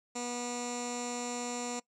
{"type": "tone with low-pass filter", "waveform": "15% pulse", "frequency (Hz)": 242.8, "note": "B3", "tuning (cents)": -29, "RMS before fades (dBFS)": -37, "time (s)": [0.15, 1.8], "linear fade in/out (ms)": 10, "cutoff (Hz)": 7200, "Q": 6.5, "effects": ["noise-tail reverb RT60 0.1 s tail -21 dB re dry"]}